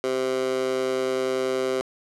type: tone with high-pass filter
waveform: 15% pulse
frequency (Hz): 130.1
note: C3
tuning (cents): -9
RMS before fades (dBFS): -25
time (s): 0.04-1.81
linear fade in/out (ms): 0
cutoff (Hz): 420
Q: 2.4
effects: low-pass 9000 Hz 12 dB/octave